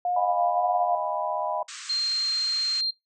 sine tone with vibrato, 710 Hz, F5, 28 cents sharp, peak -23 dBFS, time 0.05-0.95 s, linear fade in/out 2 ms, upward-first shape sine, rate 1.9 Hz, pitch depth 19 cents each way
sine chord, F half-diminished seventh, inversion third, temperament equal with one note detuned, 622.3 / 698.5 / 814.9 / 987.8 Hz, Eb5 / F5 / Ab5 / Cb6, 0 / 0 / -33 / 0 cents, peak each -30 / -32 / -32 / -30 dBFS, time 0.16-1.63 s, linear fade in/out 5 ms
white band-pass noise, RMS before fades -40 dBFS, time 1.68-2.81 s, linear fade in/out 5 ms, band 1100 to 8200 Hz, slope 96 dB/octave
sine tone, 4186 Hz, C8, in tune, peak -23 dBFS, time 1.89-2.91 s, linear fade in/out 10 ms
effects noise-tail reverb RT60 0.2 s tail -22 dB re dry

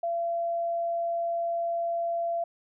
sine tone, 680 Hz, F5, 46 cents flat, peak -26 dBFS, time 0.03-2.44 s, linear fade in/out 5 ms, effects none

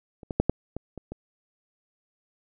clicks, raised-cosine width 2 ms, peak -30 / -17 / -6 / -7 / -19 / -24 / -22 dBFS, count 7, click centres 0.232 / 0.308 / 0.4 / 0.496 / 0.766 / 0.977 / 1.12 s, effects none

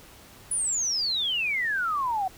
sine exponential sweep, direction down, 10140 to 733 Hz, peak -24 dBFS, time 0.51-2.28 s, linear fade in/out 5 ms, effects pink hiss -50 dBFS RMS until 2.37 s

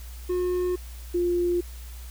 triangle / sine tone pair in turn, 360 / 350.8 Hz, F#4 / F4, -47 / +8 cents, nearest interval unison, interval 45 cents, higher first, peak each -21 dBFS, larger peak neither, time 0.29-0.76 / 1.14-1.61 s, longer neither, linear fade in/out 10 ms, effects added 60 Hz sine -37 dBFS peak until 2.1 s + white hiss -49 dBFS RMS until 2.1 s

